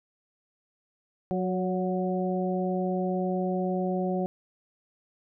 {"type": "harmonic tone with a mistuned harmonic", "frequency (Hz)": 183.6, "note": "F#3", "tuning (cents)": -13, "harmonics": [1, 2, 3, 4], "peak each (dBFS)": [-28, -31, -33, -34], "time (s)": [1.31, 4.26], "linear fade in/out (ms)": 0, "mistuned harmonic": 3, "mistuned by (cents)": 28, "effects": []}